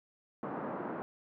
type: band-pass noise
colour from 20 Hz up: pink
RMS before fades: -39 dBFS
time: 0.43-1.02 s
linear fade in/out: 0 ms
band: 180 to 1300 Hz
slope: 24 dB/octave
effects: none